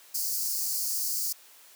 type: high-pass noise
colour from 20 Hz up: white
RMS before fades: -30 dBFS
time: 0.14-1.33 s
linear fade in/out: 10 ms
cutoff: 4400 Hz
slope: 96 dB/octave
effects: white hiss -54 dBFS RMS until 1.75 s + high-pass 400 Hz 12 dB/octave